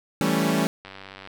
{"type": "chord", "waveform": "sawtooth", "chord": "A dominant seventh", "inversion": "second", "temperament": "equal", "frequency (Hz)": [164.81, 196, 220, 277.2], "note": ["E3", "G3", "A3", "C#4"], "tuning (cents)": [0, 0, 0, 0], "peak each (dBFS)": -22, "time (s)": [0.21, 0.67], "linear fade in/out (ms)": 0}
{"type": "click train", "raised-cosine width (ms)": 0.3, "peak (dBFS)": -24, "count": 42, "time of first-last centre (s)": [0.85, 1.274], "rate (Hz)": 96.7}
{"effects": []}